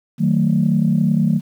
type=chord; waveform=sine; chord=D# diminished; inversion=none; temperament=just; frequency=155.56 / 186.68 / 224 Hz; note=D#3 / F#3 / A3; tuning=0 / +16 / +31 cents; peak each=-17 dBFS; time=0.18-1.41 s; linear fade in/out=50 ms; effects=tanh soft clip ceiling -5 dBFS + 8-bit